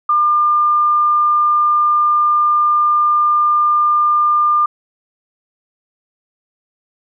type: tone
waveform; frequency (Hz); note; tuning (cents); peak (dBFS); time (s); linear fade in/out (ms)
sine; 1200; D6; +37; -10; 0.09-4.66; 5
effects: none